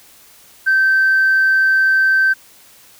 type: tone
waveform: sine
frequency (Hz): 1552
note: G6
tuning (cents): -18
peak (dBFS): -9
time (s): 0.66-2.34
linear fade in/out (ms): 20
effects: tanh soft clip ceiling -7 dBFS + white hiss -46 dBFS RMS until 2.99 s